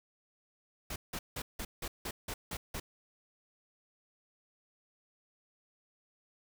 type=noise bursts; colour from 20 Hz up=pink; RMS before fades=-39 dBFS; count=9; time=0.9-2.8 s; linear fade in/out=5 ms; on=60 ms; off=170 ms; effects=none